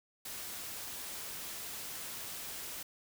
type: noise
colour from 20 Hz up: white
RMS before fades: -43 dBFS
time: 0.25-2.83 s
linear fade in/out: 5 ms
effects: none